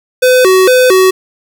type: tone with vibrato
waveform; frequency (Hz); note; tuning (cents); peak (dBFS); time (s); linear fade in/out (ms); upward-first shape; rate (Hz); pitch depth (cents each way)
square; 435.8; A4; -17; -5; 0.22-1.11; 10; square; 2.2; 260
effects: 7-bit